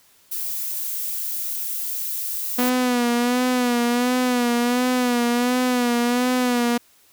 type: noise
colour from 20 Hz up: violet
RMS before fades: -27 dBFS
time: 0.31-2.7 s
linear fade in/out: 10 ms
type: tone with vibrato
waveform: sawtooth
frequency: 245.2 Hz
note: B3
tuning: 12 cents flat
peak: -14 dBFS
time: 2.58-6.78 s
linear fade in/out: 10 ms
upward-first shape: sine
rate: 1.4 Hz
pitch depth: 51 cents each way
effects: white hiss -56 dBFS RMS until 7.12 s